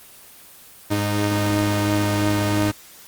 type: tone pair together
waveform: sawtooth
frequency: 103.6 / 307.9 Hz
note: G#2 / D#4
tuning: -4 / -18 cents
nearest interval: octave + perfect fifth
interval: 1886 cents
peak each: -17 dBFS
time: 0.9-2.72 s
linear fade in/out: 20 ms
effects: white hiss -45 dBFS RMS until 3.07 s + Opus 24 kbps